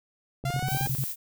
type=click train; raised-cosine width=2 ms; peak=-24 dBFS; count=8; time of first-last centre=0.44-0.872 s; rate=16.2 Hz
type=linear sweep; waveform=sawtooth; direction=up; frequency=687 to 807 Hz; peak=-27 dBFS; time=0.45-0.87 s; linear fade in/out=5 ms
type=tone bursts; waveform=sine; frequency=133.5 Hz; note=C3; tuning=35 cents sharp; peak=-26 dBFS; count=7; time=0.45-1.039 s; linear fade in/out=0 ms; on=55 ms; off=34 ms
type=noise; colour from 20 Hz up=violet; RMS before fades=-33 dBFS; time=0.66-1.16 s; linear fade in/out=50 ms
effects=none